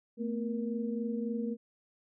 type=tone cluster; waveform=sine; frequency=225 / 248.6 / 471.7 Hz; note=A3 / B3 / A#4; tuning=+39 / +12 / +20 cents; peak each=-33 / -39 / -38 dBFS; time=0.17-1.57 s; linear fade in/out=50 ms; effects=none